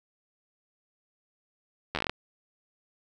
slowing click train, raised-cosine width 0.3 ms, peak -13 dBFS, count 9, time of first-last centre 1.95-2.096 s, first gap 11 ms, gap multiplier 1.14, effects 9-bit

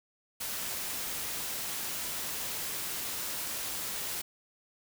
white noise, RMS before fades -36 dBFS, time 0.4-4.22 s, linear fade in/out 10 ms, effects none

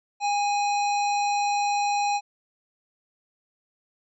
harmonic tone with a mistuned harmonic, 817 Hz, G#5, 29 cents flat, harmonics 1 / 3 / 5 / 7 / 9, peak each -22 / -32 / -36 / -39 / -41 dBFS, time 0.2-2.21 s, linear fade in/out 50 ms, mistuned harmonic 3, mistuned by +37 cents, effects none

